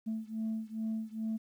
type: beating tone pair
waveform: sine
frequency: 220 / 222.4 Hz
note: A3 / A3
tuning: 0 / +19 cents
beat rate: 2.4 Hz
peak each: -35 / -36 dBFS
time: 0.06-1.38 s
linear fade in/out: 20 ms
effects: tanh soft clip ceiling -29 dBFS + 11-bit